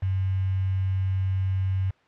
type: tone with quantisation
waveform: sine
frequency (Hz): 95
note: F#2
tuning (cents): +46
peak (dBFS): -22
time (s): 0.02-1.91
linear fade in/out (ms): 10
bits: 7
effects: white hiss -60 dBFS RMS until 2.07 s + low-pass 2000 Hz 12 dB/octave